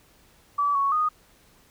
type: tone with pitch steps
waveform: sine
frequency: 1151 / 1111 / 1237 Hz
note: D6 / C#6 / D#6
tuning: -35 / +4 / -10 cents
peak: -20 dBFS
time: 0.58-1.09 s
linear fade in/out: 10 ms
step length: 170 ms
effects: pink hiss -58 dBFS RMS until 1.7 s